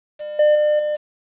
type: tone with level steps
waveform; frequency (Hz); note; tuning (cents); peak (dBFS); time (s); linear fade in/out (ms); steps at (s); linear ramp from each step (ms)
triangle; 600; D5; +37; -25 / -9 / -12 / -17; 0.19-0.97; 20; 0.39 / 0.55 / 0.79; 5
effects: resampled to 8000 Hz + 8-bit